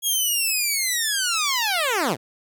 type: linear sweep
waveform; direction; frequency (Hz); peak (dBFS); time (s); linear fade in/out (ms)
10% pulse; down; 3322 to 98; -12; 0.02-2.17; 50
effects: none